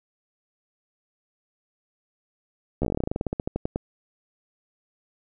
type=slowing click train; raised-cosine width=2 ms; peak=-12 dBFS; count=22; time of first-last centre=2.82-3.759 s; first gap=13 ms; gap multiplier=1.11; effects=none